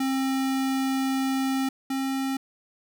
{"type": "tone pair in turn", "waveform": "square", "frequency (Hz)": [266.5, 268], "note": ["C4", "C4"], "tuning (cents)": [32, 42], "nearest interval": "unison", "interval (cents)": 10, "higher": "second", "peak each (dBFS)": [-24, -26], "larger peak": "first", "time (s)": [[0, 1.69], [1.9, 2.37]], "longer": "first", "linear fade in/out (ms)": 5, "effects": []}